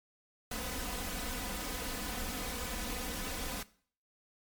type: noise with comb filter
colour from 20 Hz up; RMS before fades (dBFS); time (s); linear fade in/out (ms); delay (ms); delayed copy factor
pink; -38; 0.51-3.63; 5; 4; +0.85
effects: noise-tail reverb RT60 0.5 s tail -19 dB re dry + MP3 96 kbps